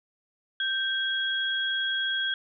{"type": "tone pair together", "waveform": "sine", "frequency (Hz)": [1568, 3305], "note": ["G6", "G#7"], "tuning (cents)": [0, -9], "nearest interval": "octave + minor second", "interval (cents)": 1291, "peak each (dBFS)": -28, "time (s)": [0.6, 2.34], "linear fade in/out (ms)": 2, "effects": []}